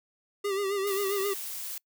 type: tone with vibrato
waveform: square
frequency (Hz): 396.4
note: G4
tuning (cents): +19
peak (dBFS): -28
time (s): 0.44-1.34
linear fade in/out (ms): 10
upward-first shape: sine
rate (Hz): 7.5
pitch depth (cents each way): 61
type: noise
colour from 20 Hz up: blue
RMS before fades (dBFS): -37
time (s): 0.87-1.78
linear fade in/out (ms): 2
effects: noise-tail reverb RT60 0.1 s tail -26 dB re dry